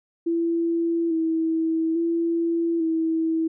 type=tone with vibrato; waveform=sine; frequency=329.6 Hz; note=E4; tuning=in tune; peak=-20 dBFS; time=0.26-3.48 s; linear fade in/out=10 ms; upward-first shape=square; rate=0.59 Hz; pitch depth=29 cents each way; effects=none